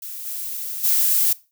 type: noise with level steps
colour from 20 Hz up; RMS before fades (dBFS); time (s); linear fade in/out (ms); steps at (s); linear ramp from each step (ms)
violet; -33 / -29 / -18; 0.02-1.33; 5; 0.25 / 0.83; 20
effects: noise-tail reverb RT60 0.3 s tail -20 dB re dry